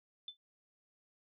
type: tone with exponential decay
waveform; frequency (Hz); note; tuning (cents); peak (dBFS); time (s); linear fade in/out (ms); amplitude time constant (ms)
sine; 3520; A7; 0; -38; 0.28-0.37; 2; 18
effects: none